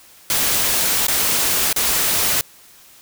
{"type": "noise with dropouts", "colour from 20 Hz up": "white", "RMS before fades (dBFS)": -18, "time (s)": [0.3, 2.41], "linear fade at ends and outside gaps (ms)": 1, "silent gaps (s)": [[1.068, 1.082], [1.728, 1.762]], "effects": ["white hiss -47 dBFS RMS until 3.01 s"]}